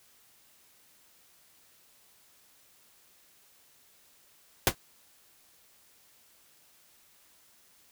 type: noise with exponential decay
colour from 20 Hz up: pink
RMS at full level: -17 dBFS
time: 4.67-4.75 s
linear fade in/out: 1 ms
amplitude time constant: 16 ms
effects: white hiss -62 dBFS RMS until 7.91 s